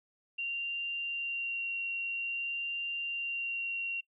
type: tone with vibrato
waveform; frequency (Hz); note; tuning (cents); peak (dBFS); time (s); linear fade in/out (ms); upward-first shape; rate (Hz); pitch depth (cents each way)
sine; 2765; F7; -18; -32; 0.38-4.01; 10; sine; 0.5; 10
effects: noise-tail reverb RT60 0.1 s tail -22 dB re dry